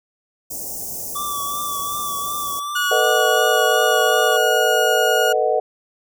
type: band-stop noise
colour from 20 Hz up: white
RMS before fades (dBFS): -29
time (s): 0.5-2.6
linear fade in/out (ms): 10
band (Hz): 800 to 5600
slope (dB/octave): 48
type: tone with vibrato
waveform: square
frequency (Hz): 1156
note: D6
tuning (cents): -28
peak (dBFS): -25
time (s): 1.15-4.37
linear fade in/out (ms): 10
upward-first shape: triangle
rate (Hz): 2.7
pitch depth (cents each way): 41
type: tone with pitch glide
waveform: 30% pulse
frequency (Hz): 1453 to 1438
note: F#6 to F#6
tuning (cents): -32 to -50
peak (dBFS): -16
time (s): 2.75-5.33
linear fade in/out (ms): 10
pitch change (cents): -18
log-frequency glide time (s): 3.14-5.07
type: chord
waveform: sine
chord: B dominant seventh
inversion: third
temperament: just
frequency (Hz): 444.5 / 493.9 / 617.4 / 740.8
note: A4 / B4 / D#5 / F#5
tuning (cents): +18 / 0 / -14 / +2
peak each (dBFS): -21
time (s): 2.91-5.6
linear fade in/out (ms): 5
effects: none